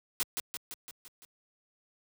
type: noise with echo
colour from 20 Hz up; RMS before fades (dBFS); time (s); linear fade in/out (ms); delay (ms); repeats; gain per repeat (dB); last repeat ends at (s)
white; -30; 0.2-0.23; 0; 170; 6; -4; 1.25
effects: high-pass 100 Hz 12 dB/octave